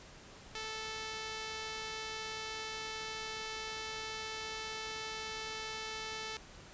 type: tone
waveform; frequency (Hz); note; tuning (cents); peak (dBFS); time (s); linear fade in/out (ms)
5% pulse; 439; A4; -4; -28; 0.55-6.37; 2
effects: pink hiss -54 dBFS RMS until 6.73 s + resampled to 16000 Hz